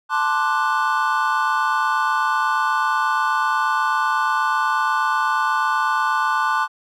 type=chord; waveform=triangle; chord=D dominant seventh; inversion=second; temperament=equal; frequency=880 / 1046.5 / 1174.7 / 1480 Hz; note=A5 / C6 / D6 / F#6; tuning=0 / 0 / 0 / 0 cents; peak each=-21 dBFS; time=0.09-6.68 s; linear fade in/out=50 ms; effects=none